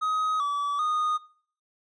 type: tone with pitch steps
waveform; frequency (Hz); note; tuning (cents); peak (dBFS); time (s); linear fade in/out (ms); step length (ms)
triangle; 1261 / 1149 / 1234; D#6 / D6 / D#6; +23 / -38 / -15; -22; 0.01-1.18; 20; 390
effects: noise-tail reverb RT60 0.5 s tail -20 dB re dry + resampled to 22050 Hz